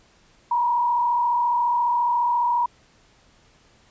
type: tone with frequency modulation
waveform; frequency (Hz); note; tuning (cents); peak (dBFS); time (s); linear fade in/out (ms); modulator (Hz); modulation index
sine; 960; B5; -49; -18; 0.51-2.66; 5; 34.5; 0.88
effects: pink hiss -57 dBFS RMS until 3.9 s + resampled to 16000 Hz

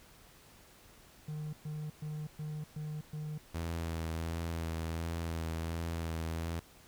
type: tone bursts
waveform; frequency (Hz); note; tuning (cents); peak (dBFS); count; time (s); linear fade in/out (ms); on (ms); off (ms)
triangle; 152.2; D#3; -38; -35; 6; 1.28-3.38; 5; 250; 120
type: tone with vibrato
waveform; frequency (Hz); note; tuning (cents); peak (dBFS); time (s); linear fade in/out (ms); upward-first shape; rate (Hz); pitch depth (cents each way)
sawtooth; 82.41; E2; 0; -31; 3.54-6.6; 10; sine; 1.4; 23
effects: pink hiss -59 dBFS RMS until 6.87 s

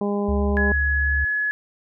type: harmonic tone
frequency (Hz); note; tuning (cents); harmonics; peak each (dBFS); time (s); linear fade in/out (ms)
203.4; G#3; -36; 1 / 2 / 3 / 4 / 5; -23 / -25 / -31 / -33 / -35; 0.01-0.72; 2
type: tone with vibrato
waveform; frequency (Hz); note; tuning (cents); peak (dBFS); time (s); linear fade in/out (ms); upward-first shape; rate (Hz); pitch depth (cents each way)
sine; 70.8; C#2; +37; -21; 0.28-1.25; 10; sine; 19; 31
type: tone with pitch glide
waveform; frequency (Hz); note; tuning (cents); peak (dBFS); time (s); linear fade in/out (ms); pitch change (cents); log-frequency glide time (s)
sine; 1681 to 1696.6; G#6 to G#6; +20 to +36; -20; 0.57-1.51; 0; +16; 0.83-1.15
effects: none

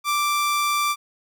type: tone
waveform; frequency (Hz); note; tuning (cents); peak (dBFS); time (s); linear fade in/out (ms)
sawtooth; 1174.7; D6; 0; -16; 0.04-0.96; 50
effects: none

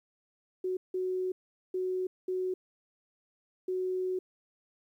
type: tone bursts at uneven times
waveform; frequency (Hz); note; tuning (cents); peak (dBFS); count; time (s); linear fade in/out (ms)
sine; 370; F#4; 0; -29; 5; 0.64-0.77 / 0.94-1.32 / 1.74-2.07 / 2.28-2.54 / 3.68-4.19; 5
effects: 11-bit

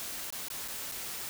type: noise with dropouts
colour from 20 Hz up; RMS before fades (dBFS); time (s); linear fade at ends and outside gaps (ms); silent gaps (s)
white; -39; 0-1.29; 0; 0.304-0.325 / 0.484-0.502 / 0.678-0.683 / 0.915-0.92
effects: none

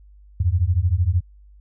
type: beating tone pair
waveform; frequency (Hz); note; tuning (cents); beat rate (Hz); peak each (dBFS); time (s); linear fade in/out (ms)
sine; 82.41 / 95.41; E2 / G2; 0 / -46; 13; -19 / -19; 0.4-1.21; 5
effects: added 50 Hz sine -45 dBFS peak until 1.6 s

